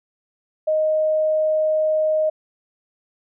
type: tone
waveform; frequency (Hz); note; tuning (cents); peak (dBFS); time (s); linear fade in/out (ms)
sine; 622.3; D#5; 0; -16; 0.67-2.3; 10
effects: none